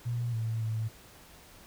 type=tone with pitch steps; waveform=sine; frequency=119.6 / 112.7 / 110.9 Hz; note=A#2 / A2 / A2; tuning=+45 / +42 / +14 cents; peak=-29 dBFS; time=0.05-0.89 s; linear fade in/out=20 ms; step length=280 ms; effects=pink hiss -54 dBFS RMS until 1.66 s